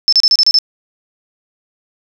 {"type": "tone bursts", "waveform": "sine", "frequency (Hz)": 5270, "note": "E8", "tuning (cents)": -1, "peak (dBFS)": -6, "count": 7, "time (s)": [0.08, 0.587], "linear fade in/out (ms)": 0, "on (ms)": 45, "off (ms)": 32, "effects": []}